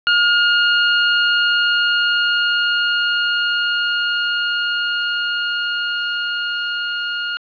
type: tone with level ramp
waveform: 25% pulse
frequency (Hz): 1423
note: F6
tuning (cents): +32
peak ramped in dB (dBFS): -8 to -17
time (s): 0.07-7.37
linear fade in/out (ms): 0
effects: resampled to 11025 Hz + 8-bit